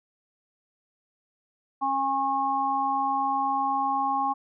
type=harmonic tone; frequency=272 Hz; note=C#4; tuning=33 cents flat; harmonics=1 / 3 / 4; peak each=-35 / -25 / -27 dBFS; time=1.81-4.34 s; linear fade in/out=20 ms; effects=none